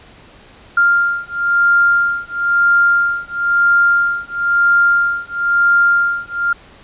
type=beating tone pair; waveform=sine; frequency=1396.9 / 1397.9 Hz; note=F6 / F6; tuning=0 / +1 cents; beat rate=1 Hz; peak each=-14 dBFS; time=0.77-6.53 s; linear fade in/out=5 ms; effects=pink hiss -43 dBFS RMS until 6.83 s + resampled to 8000 Hz